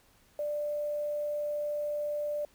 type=tone with quantisation; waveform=sine; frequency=591 Hz; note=D5; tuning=11 cents sharp; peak=-30 dBFS; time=0.39-2.45 s; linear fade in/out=2 ms; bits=9; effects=pink hiss -64 dBFS RMS until 2.54 s